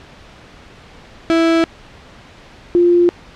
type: tone pair in turn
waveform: 35% pulse / sine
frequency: 329.6 / 349.2 Hz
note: E4 / F4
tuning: 0 / 0 cents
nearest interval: minor second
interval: 100 cents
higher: second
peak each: -9 / -8 dBFS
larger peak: second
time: 1.3-1.64 / 2.75-3.09 s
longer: neither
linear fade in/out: 0 ms
effects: pink hiss -41 dBFS RMS until 3.35 s + low-pass 4000 Hz 12 dB/octave